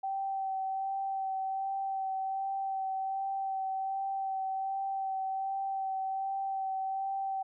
sine tone with vibrato, 773 Hz, G5, 24 cents flat, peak -31 dBFS, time 0.03-7.43 s, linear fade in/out 10 ms, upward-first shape sine, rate 1.3 Hz, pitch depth 15 cents each way, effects none

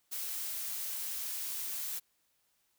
blue noise, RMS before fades -38 dBFS, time 0.11-2 s, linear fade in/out 20 ms, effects white hiss -75 dBFS RMS until 2.78 s

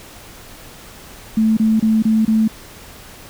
sine tone bursts, 220 Hz, A3, in tune, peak -11 dBFS, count 5, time 1.37-2.478 s, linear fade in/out 5 ms, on 200 ms, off 27 ms, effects pink hiss -39 dBFS RMS until 3.29 s

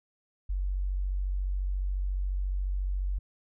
sine tone, 47.12 Hz, F#1, 32 cents sharp, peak -27 dBFS, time 0.49-3.19 s, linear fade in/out 10 ms, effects none

